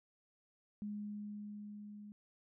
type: tone with level ramp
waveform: sine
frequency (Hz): 207.7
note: G#3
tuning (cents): 0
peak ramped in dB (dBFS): -39 to -49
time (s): 0.82-2.12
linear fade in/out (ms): 0
effects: none

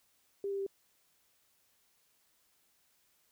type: tone with pitch steps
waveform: sine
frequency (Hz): 398.3 / 395.1 / 391.9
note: G4 / G4 / G4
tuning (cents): +28 / +14 / 0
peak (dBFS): -33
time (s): 0.44-0.665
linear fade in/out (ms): 2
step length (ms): 75
effects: white hiss -72 dBFS RMS until 3.31 s

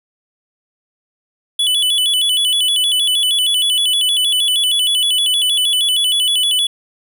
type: tone with vibrato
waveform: square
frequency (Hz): 3192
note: G7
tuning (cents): +31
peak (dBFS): -13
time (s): 1.59-6.67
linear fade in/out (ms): 5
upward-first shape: square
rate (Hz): 6.4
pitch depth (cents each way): 110
effects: none

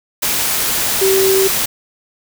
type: tone in noise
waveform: sine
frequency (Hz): 385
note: G4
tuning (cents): -31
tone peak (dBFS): -11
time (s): 1.01-1.48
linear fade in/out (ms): 10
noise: white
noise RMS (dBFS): -17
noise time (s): 0.22-1.66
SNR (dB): +3
effects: none

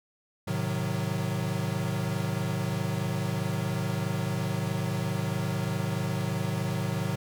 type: chord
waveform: square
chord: A diminished seventh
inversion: none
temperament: equal with one note detuned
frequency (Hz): 107.74 / 130.81 / 155.56 / 185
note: A2 / C3 / Eb3 / Gb3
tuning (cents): -36 / 0 / 0 / 0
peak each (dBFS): -34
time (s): 0.47-7.16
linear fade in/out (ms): 10
effects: none

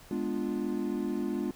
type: chord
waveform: triangle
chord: G# diminished seventh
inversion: none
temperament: equal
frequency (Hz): 207.7 / 246.9 / 293.7 / 349.2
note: G#3 / B3 / D4 / F4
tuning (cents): 0 / 0 / 0 / 0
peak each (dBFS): -33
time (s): 0.11-1.51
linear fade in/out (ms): 2
effects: pink hiss -54 dBFS RMS until 1.55 s

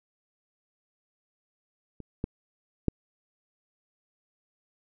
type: clicks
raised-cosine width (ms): 3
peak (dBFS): -28 / -16 / -10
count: 3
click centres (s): 2.003 / 2.241 / 2.883
effects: none

